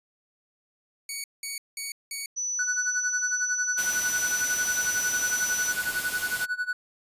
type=tone bursts; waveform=10% pulse; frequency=2243 Hz; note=C#7; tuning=20 cents sharp; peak=-23 dBFS; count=4; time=1.09-2.26 s; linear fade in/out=2 ms; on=150 ms; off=190 ms
type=tone; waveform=sine; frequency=5960 Hz; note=F#8; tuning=12 cents sharp; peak=-27 dBFS; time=2.36-5.73 s; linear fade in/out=20 ms
type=tone with tremolo; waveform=triangle; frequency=1480 Hz; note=F#6; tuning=in tune; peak=-22 dBFS; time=2.59-6.73 s; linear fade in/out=2 ms; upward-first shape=sine; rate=11 Hz; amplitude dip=90%
type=noise; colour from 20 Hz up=white; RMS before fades=-33 dBFS; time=3.77-6.46 s; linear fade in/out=20 ms
effects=resampled to 32000 Hz